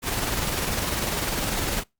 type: noise with tremolo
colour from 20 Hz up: pink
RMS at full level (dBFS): -25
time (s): 0.02-1.84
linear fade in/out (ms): 50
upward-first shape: square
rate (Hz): 20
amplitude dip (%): 35
effects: noise-tail reverb RT60 0.2 s tail -24 dB re dry + Opus 48 kbps